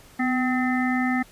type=harmonic tone with a mistuned harmonic; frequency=256.5 Hz; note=C4; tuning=34 cents flat; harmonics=1 / 3 / 5 / 7 / 8; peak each=-22 / -29 / -33 / -30 / -31 dBFS; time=0.19-1.23 s; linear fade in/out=10 ms; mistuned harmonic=1; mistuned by=-36 cents; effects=pink hiss -51 dBFS RMS until 1.31 s + resampled to 32000 Hz